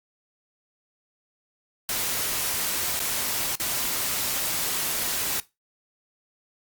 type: noise with dropouts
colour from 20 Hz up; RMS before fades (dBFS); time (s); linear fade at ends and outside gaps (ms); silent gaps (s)
white; -27; 1.89-5.4; 1; 2.993-3.001 / 3.554-3.599
effects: noise-tail reverb RT60 0.2 s tail -17 dB re dry + Opus 48 kbps

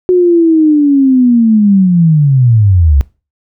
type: linear sweep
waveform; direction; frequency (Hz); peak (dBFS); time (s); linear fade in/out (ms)
sine; down; 367.4 to 65.41; -4; 0.09-3.01; 0
effects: noise-tail reverb RT60 0.3 s tail -21 dB re dry

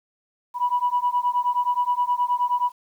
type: beating tone pair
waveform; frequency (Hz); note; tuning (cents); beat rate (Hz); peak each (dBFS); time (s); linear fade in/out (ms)
sine; 975 / 984.5; B5 / B5; -23 / -6; 9.5; -22; 0.54-2.72; 50
effects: tanh soft clip ceiling -12 dBFS + 9-bit

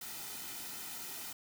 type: noise with comb filter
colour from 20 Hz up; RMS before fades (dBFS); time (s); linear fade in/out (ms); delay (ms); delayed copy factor
white; -44; 0.01-1.33; 5; 1.8; -0.6
effects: none

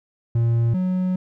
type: tone pair in turn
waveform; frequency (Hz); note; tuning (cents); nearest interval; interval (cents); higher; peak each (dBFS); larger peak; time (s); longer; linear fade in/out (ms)
triangle; 116.54 / 184.11; A#2 / F#3; 0 / -8; minor sixth; 792; second; -14 / -17; first; 0.35-0.74 / 0.74-1.16; second; 5
effects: none

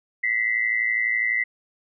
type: tone pair together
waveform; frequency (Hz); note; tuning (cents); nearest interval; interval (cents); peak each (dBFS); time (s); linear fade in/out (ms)
sine; 1950 / 2062; B6 / C7; -23 / -26; minor second; 97; -23; 0.23-1.44; 10
effects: none

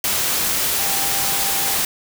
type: tone in noise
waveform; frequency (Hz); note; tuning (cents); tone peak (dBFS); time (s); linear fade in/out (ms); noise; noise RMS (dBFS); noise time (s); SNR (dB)
sine; 790; G5; +13; -30; 0.79-1.75; 2; white; -20; 0.04-1.85; -13
effects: none

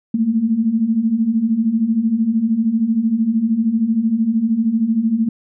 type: beating tone pair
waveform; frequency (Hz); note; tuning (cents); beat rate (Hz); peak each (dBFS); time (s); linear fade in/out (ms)
sine; 215.4 / 228.4; A3 / A#3; -37 / -35; 13; -20 / -15; 0.14-5.29; 5
effects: none

